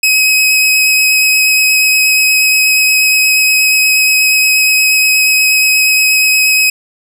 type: tone with vibrato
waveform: sawtooth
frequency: 2542 Hz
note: D#7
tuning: 36 cents sharp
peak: -4 dBFS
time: 0.03-6.7 s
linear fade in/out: 5 ms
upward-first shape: sine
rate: 8.4 Hz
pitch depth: 10 cents each way
effects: none